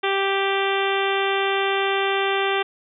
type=harmonic tone; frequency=391.9 Hz; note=G4; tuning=in tune; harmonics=1 / 2 / 3 / 4 / 5 / 6 / 7 / 8 / 9; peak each=-23 / -26 / -28 / -29 / -30 / -31 / -31 / -32 / -33 dBFS; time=0.03-2.63 s; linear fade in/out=10 ms; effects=none

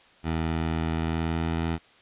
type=tone with pitch glide; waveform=15% pulse; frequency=81 to 82.42 Hz; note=E2 to E2; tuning=-30 to 0 cents; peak=-19 dBFS; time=0.23-1.79 s; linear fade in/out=50 ms; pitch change=+30 cents; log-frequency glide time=0.9-1.63 s; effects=white hiss -56 dBFS RMS until 2.01 s + resampled to 8000 Hz

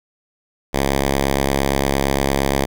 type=tone; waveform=5% pulse; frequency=68.7 Hz; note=C#2; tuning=15 cents flat; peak=-5 dBFS; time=0.73-2.66 s; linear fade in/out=20 ms; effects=none

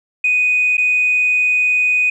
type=tone with dropouts; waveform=sine; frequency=2489 Hz; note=D#7; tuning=in tune; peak=-11 dBFS; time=0.24-2.1 s; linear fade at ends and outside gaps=5 ms; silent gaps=0.77-0.779 s; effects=tanh soft clip ceiling -7 dBFS

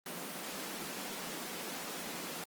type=high-pass noise; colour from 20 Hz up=pink; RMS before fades=-42 dBFS; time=0.06-2.44 s; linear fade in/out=2 ms; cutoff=160 Hz; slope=96 dB/octave; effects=Opus 24 kbps

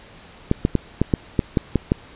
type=clicks; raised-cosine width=3 ms; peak=-3 dBFS; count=9; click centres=0.514 / 0.651 / 0.753 / 1.016 / 1.138 / 1.392 / 1.572 / 1.757 / 1.919 s; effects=pink hiss -45 dBFS RMS until 2.15 s + resampled to 8000 Hz

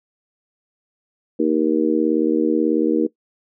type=harmonic tone; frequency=78.3 Hz; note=D#2; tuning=11 cents sharp; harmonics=3 / 4 / 5 / 6; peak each=-22 / -18 / -23 / -21 dBFS; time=1.39-3.07 s; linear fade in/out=10 ms; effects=noise-tail reverb RT60 0.1 s tail -18 dB re dry

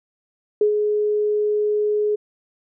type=tone with ADSR envelope; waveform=sine; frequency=420 Hz; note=G#4; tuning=19 cents sharp; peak=-12 dBFS; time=0.61-2.16 s; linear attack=3 ms; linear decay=100 ms; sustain=-5 dB; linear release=13 ms; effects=none

